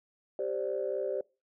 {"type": "chord", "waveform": "sine", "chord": "G suspended fourth", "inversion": "none", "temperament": "equal", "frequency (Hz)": [392, 523.3, 587.3], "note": ["G4", "C5", "D5"], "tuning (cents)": [0, 0, 0], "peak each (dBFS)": [-34, -34, -34], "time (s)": [0.39, 1.21], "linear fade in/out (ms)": 2, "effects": ["noise-tail reverb RT60 0.3 s tail -24 dB re dry", "tanh soft clip ceiling -21 dBFS"]}